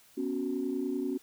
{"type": "chord", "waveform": "sine", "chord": "B suspended second", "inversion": "none", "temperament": "equal", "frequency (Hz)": [246.9, 277.2, 370], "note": ["B3", "C#4", "F#4"], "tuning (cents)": [0, 0, 0], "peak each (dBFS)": [-35, -32, -34], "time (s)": [0.17, 1.18], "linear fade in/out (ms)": 10, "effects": ["tanh soft clip ceiling -21 dBFS", "white hiss -60 dBFS RMS until 1.22 s"]}